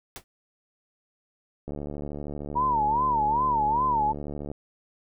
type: noise with exponential decay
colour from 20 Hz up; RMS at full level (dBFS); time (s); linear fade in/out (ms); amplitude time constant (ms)
pink; -33; 0.16-0.24; 0; 17
type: click train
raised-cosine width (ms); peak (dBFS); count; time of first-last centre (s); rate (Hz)
2; -22; 208; 1.68-4.516; 73
type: tone with vibrato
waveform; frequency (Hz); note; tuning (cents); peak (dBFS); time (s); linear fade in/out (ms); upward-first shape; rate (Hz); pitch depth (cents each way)
sine; 930; A#5; -4; -21; 2.55-4.13; 20; sine; 2.5; 180
effects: none